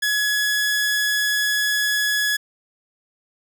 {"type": "tone", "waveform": "sawtooth", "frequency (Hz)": 1689, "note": "G#6", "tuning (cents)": 29, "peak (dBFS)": -15, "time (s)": [0.02, 2.37], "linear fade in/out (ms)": 10, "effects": []}